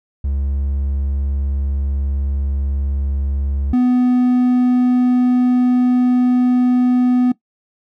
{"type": "tone pair in turn", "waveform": "triangle", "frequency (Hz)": [69.3, 249], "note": ["C#2", "B3"], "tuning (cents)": [0, 14], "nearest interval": "octave + minor seventh", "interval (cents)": 2214, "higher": "second", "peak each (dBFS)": [-15, -9], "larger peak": "second", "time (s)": [[0.24, 3.73], [3.73, 7.32]], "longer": "second", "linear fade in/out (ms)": 5, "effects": ["noise-tail reverb RT60 0.1 s tail -18 dB re dry"]}